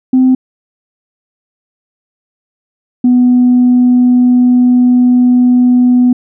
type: tone pair in turn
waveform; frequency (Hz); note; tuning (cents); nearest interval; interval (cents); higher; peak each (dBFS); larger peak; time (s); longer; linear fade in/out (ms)
sine; 257.7 / 247.8; C4 / B3; -26 / +6; minor second; 68; first; -3; neither; 0.13-0.35 / 3.04-6.13; second; 5
effects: tanh soft clip ceiling -1 dBFS